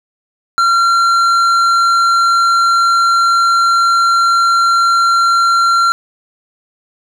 triangle tone with tanh clipping, 1371 Hz, F6, 32 cents flat, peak -10 dBFS, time 0.58-5.92 s, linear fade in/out 0 ms, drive 14 dB, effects none

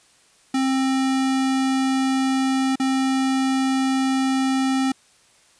square tone with dropouts, 264.9 Hz, C4, 22 cents sharp, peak -19 dBFS, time 0.54-4.92 s, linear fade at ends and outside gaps 5 ms, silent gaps 2.757-2.798 s, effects white hiss -56 dBFS RMS until 5.59 s + resampled to 22050 Hz

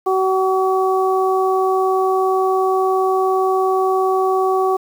harmonic tone, 378.1 Hz, F#4, 38 cents sharp, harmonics 1 / 2 / 3, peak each -16 / -19 / -21 dBFS, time 0.06-4.77 s, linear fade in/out 10 ms, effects 7-bit

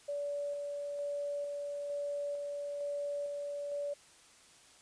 sine tone with tremolo, 575 Hz, D5, 37 cents flat, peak -34 dBFS, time 0.08-3.94 s, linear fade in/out 10 ms, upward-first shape square, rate 1.1 Hz, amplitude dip 25%, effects white hiss -60 dBFS RMS until 4.81 s + resampled to 22050 Hz

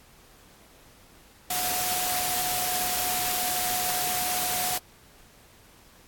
sine tone in noise, 728 Hz, F#5, 28 cents flat, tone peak -31 dBFS, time 1.5-4.78 s, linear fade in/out 5 ms, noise white, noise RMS -28 dBFS, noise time 1.5-4.78 s, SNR -6 dB, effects pink hiss -55 dBFS RMS until 6.07 s + AAC 64 kbps

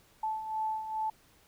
sine beating tone pair, 871 / 873.4 Hz, A5 / A5, -18 / -13 cents, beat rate 2.4 Hz, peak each -39 / -32 dBFS, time 0.23-1.1 s, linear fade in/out 5 ms, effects pink hiss -63 dBFS RMS until 1.47 s

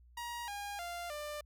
sawtooth tone with pitch steps, 950 / 812.8 / 695.4 / 595 Hz, A#5 / G#5 / F5 / D5, +33 / -38 / -8 / +22 cents, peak -36 dBFS, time 0.17-1.41 s, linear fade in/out 5 ms, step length 310 ms, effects added 60 Hz sine -58 dBFS peak until 1.45 s

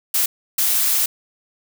blue noise bursts at uneven times, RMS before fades -18 dBFS, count 2, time 0.14-0.26 / 0.58-1.06 s, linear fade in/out 5 ms, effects none

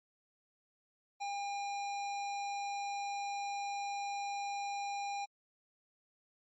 square tone, 805 Hz, G5, 46 cents sharp, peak -37 dBFS, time 1.2-5.26 s, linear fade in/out 20 ms, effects MP3 32 kbps

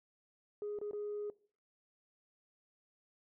sine tone with dropouts, 415.3 Hz, G#4, in tune, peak -36 dBFS, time 0.62-1.3 s, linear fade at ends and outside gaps 1 ms, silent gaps 0.788-0.814 / 0.911-0.932 s, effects noise-tail reverb RT60 0.5 s tail -22 dB re dry + tanh soft clip ceiling -34 dBFS

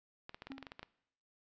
clicks, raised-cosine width 0.3 ms, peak -30 dBFS, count 11, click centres 0.294 / 0.345 / 0.421 / 0.47 / 0.519 / 0.581 / 0.627 / 0.668 / 0.719 / 0.794 / 0.83 s
triangle tone with exponential decay, 270 Hz, C#4, 45 cents flat, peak -40 dBFS, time 0.5-0.77 s, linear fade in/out 5 ms, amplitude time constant 58 ms
effects noise-tail reverb RT60 0.8 s tail -21 dB re dry + resampled to 16000 Hz

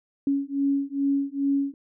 sine beating tone pair, 277.2 / 279.6 Hz, C#4 / C#4, 0 / +15 cents, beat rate 2.4 Hz, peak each -25 dBFS, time 0.27-1.74 s, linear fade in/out 2 ms, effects none

